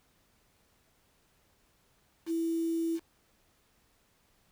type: tone with quantisation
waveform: sine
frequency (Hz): 330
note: E4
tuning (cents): +2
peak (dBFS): -28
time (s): 2.26-3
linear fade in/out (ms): 50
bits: 8
effects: pink hiss -69 dBFS RMS until 4.51 s